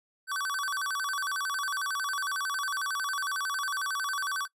square tone with vibrato, 1318.5 Hz, E6, in tune, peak -30 dBFS, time 0.27-4.48 s, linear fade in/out 50 ms, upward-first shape square, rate 11 Hz, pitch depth 260 cents each way, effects noise-tail reverb RT60 0.1 s tail -22 dB re dry + resampled to 32000 Hz

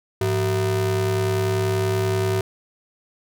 square ring-modulated tone, 138.59 Hz, C#3, in tune, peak -17 dBFS, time 0.21-2.41 s, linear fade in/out 2 ms, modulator 242 Hz, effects none

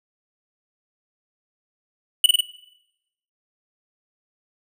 square tone with echo, 2960 Hz, F#7, in tune, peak -10 dBFS, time 2.24-2.26 s, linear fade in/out 2 ms, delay 49 ms, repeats 3, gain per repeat -2 dB, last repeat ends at 2.407 s, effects noise-tail reverb RT60 0.9 s tail -19 dB re dry

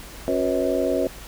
harmonic tone with a mistuned harmonic, 91.3 Hz, F#2, 23 cents flat, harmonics 3 / 4 / 5 / 6 / 7, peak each -26 / -26 / -26 / -26 / -26 dBFS, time 0.28-1.07 s, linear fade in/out 0 ms, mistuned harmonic 5, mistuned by +110 cents, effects added 50 Hz sine -41 dBFS peak until 1.27 s + pink hiss -41 dBFS RMS until 1.27 s

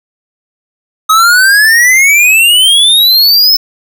square exponential sweep, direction up, 1259 to 5300 Hz, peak -4 dBFS, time 1.09-3.57 s, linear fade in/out 10 ms, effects none

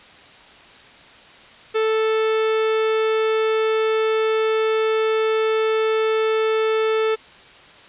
45% pulse tone, 440 Hz, A4, in tune, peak -17 dBFS, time 1.74-7.16 s, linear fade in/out 20 ms, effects white hiss -45 dBFS RMS until 7.88 s + resampled to 8000 Hz

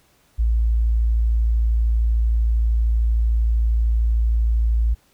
sine tone, 56.5 Hz, A1, 47 cents sharp, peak -15 dBFS, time 0.38-4.95 s, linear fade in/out 20 ms, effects pink hiss -59 dBFS RMS until 5.13 s

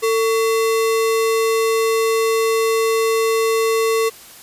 sine tone with sample-and-hold, 450 Hz, A4, 39 cents sharp, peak -14 dBFS, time 0.02-4.1 s, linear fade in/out 20 ms, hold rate 1575 Hz, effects white hiss -41 dBFS RMS until 4.42 s + resampled to 32000 Hz

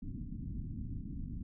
pink low-pass noise, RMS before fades -41 dBFS, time 0.02-1.43 s, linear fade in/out 5 ms, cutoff 280 Hz, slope 48 dB/octave, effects none

